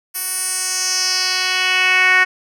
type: tone with band-pass filter sweep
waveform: 10% pulse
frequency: 370 Hz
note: F#4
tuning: in tune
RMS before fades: -17 dBFS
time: 0.14-2.25 s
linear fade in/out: 20 ms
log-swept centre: 12000 to 1900 Hz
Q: 2.7
effects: none